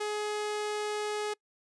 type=tone; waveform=sawtooth; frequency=420.5 Hz; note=G#4; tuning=22 cents sharp; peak=-27 dBFS; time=0-1.34 s; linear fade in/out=10 ms; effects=noise-tail reverb RT60 0.1 s tail -25 dB re dry + resampled to 22050 Hz